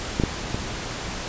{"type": "clicks", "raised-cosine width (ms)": 3, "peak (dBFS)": [-8, -6, -12], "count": 3, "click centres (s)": [0.199, 0.237, 0.545], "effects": ["pink hiss -31 dBFS RMS until 1.28 s", "resampled to 16000 Hz"]}